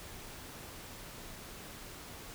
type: silence
effects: pink hiss -48 dBFS RMS until 2.34 s